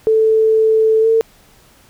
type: tone with pitch glide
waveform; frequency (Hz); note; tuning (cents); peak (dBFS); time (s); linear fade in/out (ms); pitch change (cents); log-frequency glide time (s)
sine; 440.5 to 450; A4 to A4; +2 to +39; -9; 0.07-1.21; 0; +37; 1.01-1.07
effects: pink hiss -49 dBFS RMS until 1.89 s